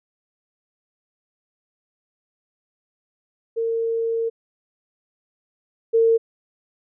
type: tone pair in turn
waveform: sine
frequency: 456.7 / 455 Hz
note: A#4 / A#4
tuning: -36 / -42 cents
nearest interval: unison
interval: 6 cents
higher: first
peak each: -20 / -13 dBFS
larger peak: second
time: 3.56-4.3 / 5.93-6.18 s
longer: first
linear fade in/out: 20 ms
effects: none